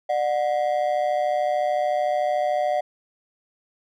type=ring-modulated tone; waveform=triangle; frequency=664 Hz; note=E5; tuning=12 cents sharp; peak=-15 dBFS; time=0.09-2.81 s; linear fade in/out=10 ms; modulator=66.8 Hz; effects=none